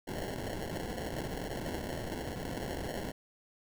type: noise with sample-and-hold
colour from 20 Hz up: white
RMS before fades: -38 dBFS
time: 0.07-3.12 s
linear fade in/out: 10 ms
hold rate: 1225 Hz
effects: none